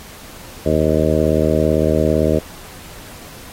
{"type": "harmonic tone", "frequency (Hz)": 77.78, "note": "D#2", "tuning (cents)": 0, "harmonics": [1, 2, 3, 4, 5, 6, 7, 8], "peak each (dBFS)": [-21, -21, -21, -21, -21, -21, -21, -21], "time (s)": [0.65, 2.4], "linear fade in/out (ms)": 20, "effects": ["pink hiss -38 dBFS RMS until 3.52 s", "AAC 48 kbps"]}